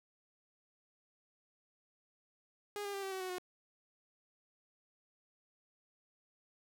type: tone with pitch steps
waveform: sawtooth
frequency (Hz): 411.2 / 402.7 / 394.4 / 386.3 / 378.4 / 370.6 / 363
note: G#4 / G4 / G4 / G4 / F#4 / F#4 / F#4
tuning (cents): -17 / +47 / +11 / -25 / +39 / +3 / -33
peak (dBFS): -35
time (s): 2.76-3.383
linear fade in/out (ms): 0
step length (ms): 89
effects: none